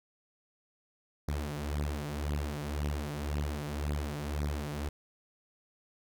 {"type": "beating tone pair", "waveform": "sawtooth", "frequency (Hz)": [72.5, 74.4], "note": ["D2", "D2"], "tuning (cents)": [-22, 23], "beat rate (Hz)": 1.9, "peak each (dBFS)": [-31, -32], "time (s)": [1.28, 4.89], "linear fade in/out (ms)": 5, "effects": []}